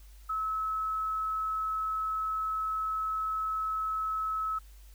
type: tone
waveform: sine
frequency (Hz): 1295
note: E6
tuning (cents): -31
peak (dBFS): -29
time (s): 0.29-4.59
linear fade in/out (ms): 10
effects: added 50 Hz sine -49 dBFS peak until 4.94 s + white hiss -62 dBFS RMS until 4.94 s